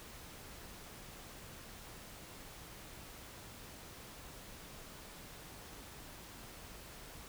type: silence
effects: pink hiss -52 dBFS RMS until 7.28 s